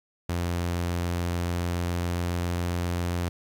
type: tone with pitch glide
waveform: sawtooth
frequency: 86.8 to 87.4 Hz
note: F2 to F2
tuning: -10 to +2 cents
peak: -22 dBFS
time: 0.29-3.29 s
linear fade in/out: 5 ms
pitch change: +12 cents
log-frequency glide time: 0.58-2.57 s
effects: 10-bit